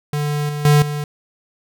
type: tone with level steps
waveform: square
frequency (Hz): 147.5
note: D3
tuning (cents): +8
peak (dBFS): -19 / -23 / -10 / -22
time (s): 0.13-1.04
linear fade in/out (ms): 2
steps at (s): 0.49 / 0.65 / 0.82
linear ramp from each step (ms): 2
effects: none